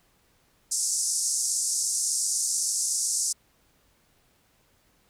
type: band-pass noise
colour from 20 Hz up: white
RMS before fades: -27 dBFS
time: 0.71-3.33 s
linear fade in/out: 10 ms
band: 5300 to 9600 Hz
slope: 48 dB/octave
effects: pink hiss -65 dBFS RMS until 5.09 s